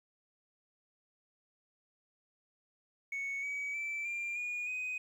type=tone with pitch steps; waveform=sine; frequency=2217 / 2271 / 2327 / 2384 / 2443 / 2503 Hz; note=C#7 / C#7 / D7 / D7 / D#7 / D#7; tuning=0 / +41 / -17 / +25 / -32 / +10 cents; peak=-33 dBFS; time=3.12-4.98 s; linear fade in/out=5 ms; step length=310 ms; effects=tanh soft clip ceiling -33 dBFS + 11-bit